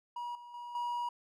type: tone with level steps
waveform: triangle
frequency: 961 Hz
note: B5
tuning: 48 cents flat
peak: -35 / -46 / -40 / -31 dBFS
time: 0.16-1.09 s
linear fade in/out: 5 ms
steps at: 0.35 / 0.54 / 0.75 s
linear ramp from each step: 2 ms
effects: none